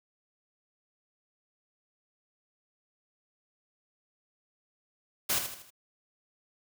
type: noise with echo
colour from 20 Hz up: white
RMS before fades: -28 dBFS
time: 5.29-5.39 s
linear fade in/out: 10 ms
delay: 79 ms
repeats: 4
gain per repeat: -7 dB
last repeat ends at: 5.706 s
effects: none